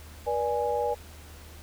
sine chord, G# diminished, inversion first, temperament equal with one note detuned, 481.8 / 587.3 / 830.6 Hz, B4 / D5 / G#5, -43 / 0 / 0 cents, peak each -28 / -31 / -29 dBFS, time 0.26-0.95 s, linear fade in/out 20 ms, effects added 77 Hz sine -46 dBFS peak until 1.62 s + pink hiss -50 dBFS RMS until 1.62 s

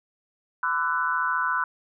sine tone cluster, 1009 / 1174 / 1335 / 1489 Hz, B5 / D6 / E6 / F#6, +37 / -1 / +22 / +11 cents, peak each -27 / -32 / -29 / -26 dBFS, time 0.63-1.64 s, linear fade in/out 2 ms, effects none

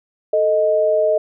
sine tone pair together, 440 / 622.7 Hz, A4 / D#5, 0 / +1 cents, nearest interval tritone, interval 601 cents, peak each -19 / -14 dBFS, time 0.33-1.18 s, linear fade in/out 5 ms, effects none

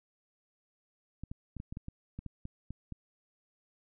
clicks, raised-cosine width 5 ms, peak -28 dBFS, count 12, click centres 1.236 / 1.315 / 1.567 / 1.601 / 1.725 / 1.771 / 1.884 / 2.19 / 2.263 / 2.454 / 2.706 / 2.923 s, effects none

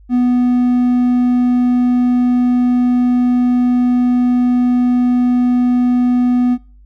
triangle tone, 246.9 Hz, B3, in tune, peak -8 dBFS, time 0.09-6.58 s, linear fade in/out 50 ms, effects noise-tail reverb RT60 0.4 s tail -22 dB re dry + added 50 Hz sine -40 dBFS peak until 6.85 s

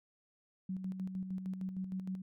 sine tone with tremolo, 187.6 Hz, F#3, 24 cents sharp, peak -35 dBFS, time 0.69-2.22 s, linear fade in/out 5 ms, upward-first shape square, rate 6.5 Hz, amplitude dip 50%, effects none

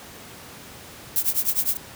violet noise with tremolo, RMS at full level -19 dBFS, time 1.16-1.77 s, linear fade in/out 0 ms, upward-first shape triangle, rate 9.8 Hz, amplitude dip 100%, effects pink hiss -42 dBFS RMS until 1.95 s + high-pass 80 Hz 12 dB/octave

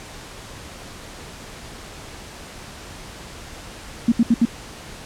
sine tone bursts, 233.1 Hz, A#3, in tune, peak -11 dBFS, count 4, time 4.08-4.453 s, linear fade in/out 5 ms, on 40 ms, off 71 ms, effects pink hiss -38 dBFS RMS until 5.05 s + low-pass 9000 Hz 12 dB/octave

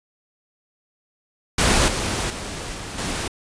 pink noise with level steps, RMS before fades -17 / -24 / -31 / -33 / -26 dBFS, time 1.58-3.28 s, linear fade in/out 5 ms, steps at 1.88 / 2.3 / 2.75 / 2.98 s, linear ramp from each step 2 ms, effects resampled to 22050 Hz

